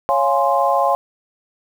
sine chord, Db major seventh, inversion none, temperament equal with one note detuned, 554.4 / 696.4 / 830.6 / 1046.5 Hz, Db5 / F5 / Ab5 / C6, 0 / -5 / 0 / 0 cents, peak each -19 dBFS, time 0.09-0.95 s, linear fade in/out 0 ms, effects 7-bit

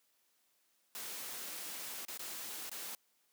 white noise with dropouts, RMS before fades -44 dBFS, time 0.95-2.95 s, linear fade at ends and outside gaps 1 ms, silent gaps 2.051-2.083 / 2.175-2.193 / 2.695-2.715 s, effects white hiss -75 dBFS RMS until 3.32 s + high-pass 200 Hz 12 dB/octave

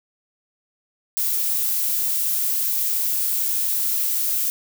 violet noise, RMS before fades -22 dBFS, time 1.17-4.5 s, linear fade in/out 0 ms, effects none

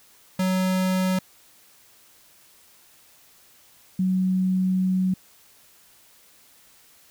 square / sine tone pair in turn, 186.2 / 186.2 Hz, F#3 / F#3, +11 / +11 cents, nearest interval unison, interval 0 cents, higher neither, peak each -21 / -19 dBFS, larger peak second, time 0.39-1.19 / 3.99-5.14 s, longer second, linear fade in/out 5 ms, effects white hiss -55 dBFS RMS until 7.1 s

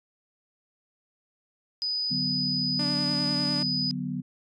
sine tone, 4978 Hz, D#8, in tune, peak -26 dBFS, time 1.82-3.91 s, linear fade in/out 0 ms
sine chord, B minor, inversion first, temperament equal, 146.83 / 185 / 246.9 Hz, D3 / F#3 / B3, 0 / 0 / 0 cents, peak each -34 / -33 / -32 dBFS, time 2.1-4.22 s, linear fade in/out 20 ms
sawtooth tone with vibrato, 293.7 Hz, D4, in tune, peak -28 dBFS, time 2.79-3.63 s, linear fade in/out 5 ms, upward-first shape triangle, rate 10 Hz, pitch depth 29 cents each way
effects resampled to 24000 Hz

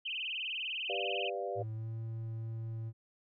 sine tone with vibrato, 2792 Hz, F7, 1 cent flat, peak -35 dBFS, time 0.05-1.3 s, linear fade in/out 10 ms, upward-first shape sine, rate 20 Hz, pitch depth 210 cents each way
sine chord, G dominant seventh, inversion none, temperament equal, 392 / 493.9 / 587.3 / 698.5 Hz, G4 / B4 / D5 / F5, 0 / 0 / 0 / 0 cents, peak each -40 dBFS, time 0.89-1.63 s, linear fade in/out 10 ms
triangle tone with pitch glide, 110 to 112.77 Hz, A2 to A2, 0 to +43 cents, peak -35 dBFS, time 1.55-2.93 s, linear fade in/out 50 ms, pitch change +43 cents, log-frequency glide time 1.74-1.87 s
effects none

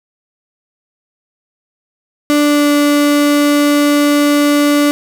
35% pulse tone with pitch glide, 293.7 to 291 Hz, D4 to D4, 0 to -16 cents, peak -7 dBFS, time 2.3-4.91 s, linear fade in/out 0 ms, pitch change -16 cents, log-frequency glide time 2.42-2.71 s, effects none

